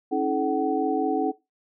sine tone cluster, 275 / 320 / 430.3 / 753 Hz, C#4 / D#4 / A4 / F#5, -14 / +49 / -39 / +30 cents, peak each -27 dBFS, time 0.11-1.32 s, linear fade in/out 20 ms, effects noise-tail reverb RT60 0.2 s tail -17 dB re dry

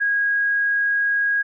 sine tone, 1643 Hz, G#6, 19 cents flat, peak -17 dBFS, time 0-1.43 s, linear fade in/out 20 ms, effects none

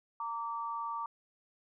sine tone pair together, 920.7 / 1160 Hz, A#5 / D6, -22 / -22 cents, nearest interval major third, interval 400 cents, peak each -38 / -37 dBFS, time 0.2-1.06 s, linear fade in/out 2 ms, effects none

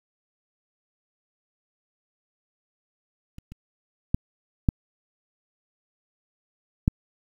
clicks, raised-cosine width 5 ms, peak -28 / -28 / -8 / -6 / -6 dBFS, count 5, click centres 3.384 / 3.52 / 4.145 / 4.688 / 6.879 s, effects 8-bit

